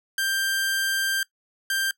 sawtooth tone bursts at uneven times, 1580 Hz, G6, 13 cents sharp, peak -19 dBFS, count 2, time 0.18-1.23 / 1.7-1.91 s, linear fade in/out 2 ms, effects noise-tail reverb RT60 0.1 s tail -21 dB re dry

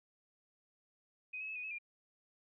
sine tone with pitch steps, 2507 / 2570 / 2594 / 2473 / 2579 / 2403 Hz, D#7 / E7 / E7 / D#7 / E7 / D7, +12 / -45 / -28 / -11 / -39 / +39 cents, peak -40 dBFS, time 1.33-1.786 s, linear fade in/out 10 ms, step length 76 ms, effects none

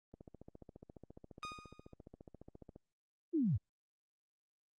click train, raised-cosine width 2 ms, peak -39 dBFS, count 39, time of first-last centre 0.14-2.761 s, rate 14.5 Hz
sawtooth tone with exponential decay, 1236 Hz, D#6, 12 cents flat, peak -36 dBFS, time 1.43-1.94 s, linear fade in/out 0 ms, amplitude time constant 110 ms
sine linear sweep, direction down, 356.9 to 77.3 Hz, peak -30 dBFS, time 3.33-3.58 s, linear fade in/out 20 ms
effects low-pass 6000 Hz 12 dB/octave + Opus 24 kbps

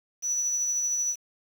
sine tone with tremolo, 5920 Hz, F#8, in tune, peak -21 dBFS, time 0.22-1.16 s, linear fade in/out 50 ms, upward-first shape sine, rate 13 Hz, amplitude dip 35%, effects tanh soft clip ceiling -23 dBFS + 8-bit

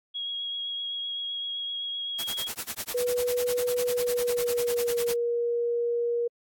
sine tone with vibrato, 3300 Hz, G#7, 12 cents flat, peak -30 dBFS, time 0.14-2.49 s, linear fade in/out 20 ms, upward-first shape triangle, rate 7.8 Hz, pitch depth 17 cents each way
white noise with tremolo, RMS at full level -32 dBFS, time 2.18-5.15 s, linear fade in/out 20 ms, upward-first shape sine, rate 10 Hz, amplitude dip 100%
sine tone with pitch glide, 490.5 to 473.8 Hz, B4 to A#4, -12 to +28 cents, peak -24 dBFS, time 2.94-6.28 s, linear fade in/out 10 ms, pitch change -60 cents, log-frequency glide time 3.81-5.22 s
effects AAC 64 kbps

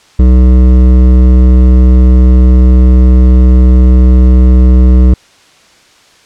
triangle tone with hard clipping, 62.8 Hz, B1, 30 cents sharp, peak -3 dBFS, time 0.19-5.14 s, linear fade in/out 5 ms, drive 16 dB, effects white hiss -43 dBFS RMS until 6.25 s + low-pass 6000 Hz 12 dB/octave

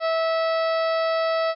harmonic tone, 652 Hz, E5, 19 cents flat, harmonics 1 / 2 / 3 / 4 / 5 / 6 / 7 / 8, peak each -21 / -27 / -33 / -39 / -41 / -40 / -39 / -42 dBFS, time 0-1.55 s, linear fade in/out 50 ms, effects none

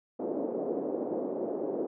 pink band-pass noise, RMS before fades -33 dBFS, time 0.19-1.87 s, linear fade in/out 10 ms, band 290 to 560 Hz, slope 24 dB/octave, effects none

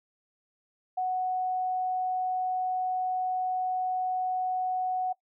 sine tone, 740 Hz, F#5, in tune, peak -26 dBFS, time 0.97-5.13 s, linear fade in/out 10 ms, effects noise-tail reverb RT60 0.1 s tail -20 dB re dry

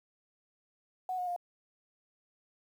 sine tone with pitch steps, 740 / 722.7 / 705.8 Hz, F#5 / F#5 / F5, 0 / -41 / +18 cents, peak -32 dBFS, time 1.09-1.363 s, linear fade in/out 2 ms, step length 91 ms, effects 10-bit

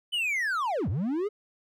triangle linear two-way sweep, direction down then up, 3050 to 77.78 to 435.1 Hz, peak -24 dBFS, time 0.12-1.29 s, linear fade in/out 20 ms, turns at 0.89 s, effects none

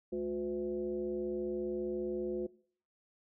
sine tone with frequency modulation, 360.1 Hz, F#4, 47 cents flat, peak -33 dBFS, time 0.12-2.47 s, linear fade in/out 10 ms, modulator 147 Hz, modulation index 0.87, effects noise-tail reverb RT60 0.5 s tail -21 dB re dry

